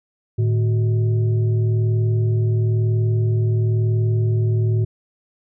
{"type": "tone with frequency modulation", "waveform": "sine", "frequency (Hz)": 110, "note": "A2", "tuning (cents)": 0, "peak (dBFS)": -15, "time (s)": [0.38, 4.85], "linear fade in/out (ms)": 10, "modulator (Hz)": 261, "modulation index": 0.46, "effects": []}